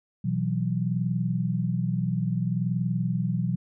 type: chord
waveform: sine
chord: B suspended fourth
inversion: none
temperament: just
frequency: 123.47 / 164.63 / 185.21 Hz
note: B2 / E3 / F#3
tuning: 0 / -2 / +2 cents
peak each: -28 dBFS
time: 0.24-3.56 s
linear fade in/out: 10 ms
effects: none

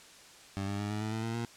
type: tone with pitch steps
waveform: 20% pulse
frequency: 98 / 100.52 / 103.11 / 105.76 / 108.49 / 111.28 / 114.14 / 117.08 Hz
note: G2 / G2 / G#2 / G#2 / A2 / A2 / A#2 / A#2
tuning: 0 / +44 / -12 / +32 / -24 / +20 / -36 / +8 cents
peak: -28 dBFS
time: 0.57-1.45 s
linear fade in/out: 0 ms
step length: 110 ms
effects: white hiss -54 dBFS RMS until 1.56 s + low-pass 8000 Hz 12 dB/octave

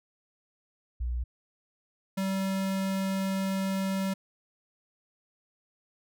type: tone pair in turn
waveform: sine / square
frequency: 60.4 / 192.59 Hz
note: B1 / G3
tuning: -38 / -30 cents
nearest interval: octave + minor sixth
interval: 2008 cents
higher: second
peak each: -28 dBFS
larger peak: neither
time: 1-1.24 / 2.17-4.14 s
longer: second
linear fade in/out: 10 ms
effects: none

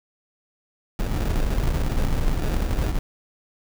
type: noise with sample-and-hold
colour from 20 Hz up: brown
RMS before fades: -22 dBFS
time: 0.99-2.99 s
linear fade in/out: 2 ms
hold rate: 1050 Hz
effects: none

